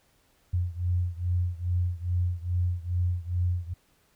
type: beating tone pair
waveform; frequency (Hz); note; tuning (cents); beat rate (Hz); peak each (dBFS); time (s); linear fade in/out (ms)
sine; 87.9 / 90.3; F2 / F#2; +12 / -42; 2.4; -27 / -29; 0.53-3.74; 10
effects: pink hiss -66 dBFS RMS until 4.15 s